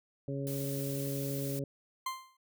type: harmonic tone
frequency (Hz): 138.59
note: C#3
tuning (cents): 0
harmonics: 1 / 2 / 3 / 4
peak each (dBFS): -36 / -39 / -41 / -42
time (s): 0.28-1.64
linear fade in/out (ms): 2
type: noise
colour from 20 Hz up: blue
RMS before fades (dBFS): -43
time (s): 0.47-1.59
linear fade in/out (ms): 0
type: tone with exponential decay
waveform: 40% pulse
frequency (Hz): 1046.5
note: C6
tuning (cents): 0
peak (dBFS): -30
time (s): 2.06-2.37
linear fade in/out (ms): 5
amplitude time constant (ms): 67
effects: none